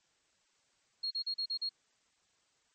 sine tone bursts, 4282 Hz, C8, 39 cents sharp, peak -32 dBFS, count 6, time 1.03-1.693 s, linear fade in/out 10 ms, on 78 ms, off 39 ms, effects white hiss -73 dBFS RMS until 2.74 s + MP3 32 kbps

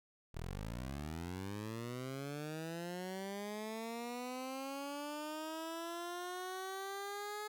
15% pulse linear sweep, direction up, 37.25 to 424 Hz, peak -35 dBFS, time 0.34-7.48 s, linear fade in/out 10 ms, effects none

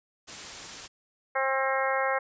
white noise, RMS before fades -40 dBFS, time 0.27-0.88 s, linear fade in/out 20 ms
harmonic tone, 267.1 Hz, C4, 36 cents sharp, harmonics 2 / 3 / 4 / 5 / 6 / 7 / 8, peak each -29 / -31 / -32 / -33 / -34 / -34 / -35 dBFS, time 1.35-2.19 s, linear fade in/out 10 ms
effects resampled to 16000 Hz

